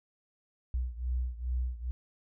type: beating tone pair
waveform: sine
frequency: 61.2 / 63.6 Hz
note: B1 / C2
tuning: -15 / -48 cents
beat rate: 2.4 Hz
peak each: -32 / -35 dBFS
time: 0.74-1.91 s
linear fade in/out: 0 ms
effects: none